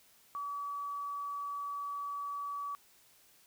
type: tone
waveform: sine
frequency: 1143 Hz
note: D6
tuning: 47 cents flat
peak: -36 dBFS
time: 0.35-2.75 s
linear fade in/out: 0 ms
effects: white hiss -64 dBFS RMS until 3.46 s